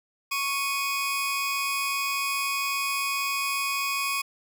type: tone pair together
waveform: sawtooth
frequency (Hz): 1108.7 / 2495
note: C#6 / D#7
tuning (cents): 0 / +4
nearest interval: octave + major second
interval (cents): 1404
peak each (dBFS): -25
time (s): 0.31-4.22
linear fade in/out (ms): 10
effects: none